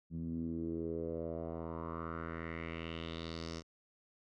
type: tone with low-pass filter sweep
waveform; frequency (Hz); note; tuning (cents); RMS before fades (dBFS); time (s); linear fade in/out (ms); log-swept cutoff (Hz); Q
10% pulse; 82.41; E2; 0; -41; 0.1-3.63; 50; 190 to 5800; 3.7
effects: none